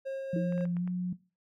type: tone with tremolo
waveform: triangle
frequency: 538 Hz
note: C5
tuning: 48 cents sharp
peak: -30 dBFS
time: 0.05-0.66 s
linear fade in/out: 20 ms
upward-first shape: sine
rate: 3.7 Hz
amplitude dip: 25%
type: tone with pitch glide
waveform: sine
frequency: 174.61 to 180.04 Hz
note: F3 to F#3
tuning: 0 to -47 cents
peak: -28 dBFS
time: 0.33-1.13 s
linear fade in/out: 5 ms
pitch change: +53 cents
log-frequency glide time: 0.78-0.86 s
type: tone with exponential decay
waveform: sine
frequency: 322.2 Hz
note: E4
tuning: 39 cents flat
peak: -30 dBFS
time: 0.36-0.57 s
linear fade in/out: 2 ms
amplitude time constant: 44 ms
type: clicks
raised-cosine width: 0.5 ms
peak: -34 dBFS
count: 6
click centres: 0.524 / 0.579 / 0.609 / 0.654 / 0.768 / 0.876 s
effects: noise-tail reverb RT60 0.3 s tail -18 dB re dry